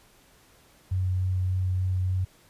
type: tone with vibrato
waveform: sine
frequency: 92.5 Hz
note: F#2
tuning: in tune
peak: -23 dBFS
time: 0.91-2.25 s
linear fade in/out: 10 ms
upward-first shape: sine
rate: 3.4 Hz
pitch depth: 9 cents each way
effects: pink hiss -58 dBFS RMS until 2.49 s + resampled to 32000 Hz